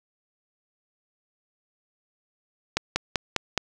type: slowing click train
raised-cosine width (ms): 0.2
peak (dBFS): -5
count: 5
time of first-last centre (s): 2.77-3.577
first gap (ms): 190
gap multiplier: 1.04
effects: none